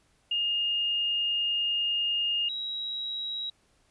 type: tone pair in turn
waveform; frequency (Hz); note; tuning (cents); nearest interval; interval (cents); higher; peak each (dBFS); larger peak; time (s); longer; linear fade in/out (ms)
sine; 2835 / 3854; F7 / B7; +25 / -43; perfect fourth; 532; second; -25 / -31; first; 0.31-2.49 / 2.49-3.5; first; 5
effects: pink hiss -67 dBFS RMS until 3.9 s + resampled to 24000 Hz